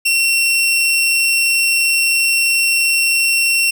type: tone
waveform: sawtooth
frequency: 2723 Hz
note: F7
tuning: 44 cents flat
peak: -9 dBFS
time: 0.05-3.71 s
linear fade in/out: 10 ms
effects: none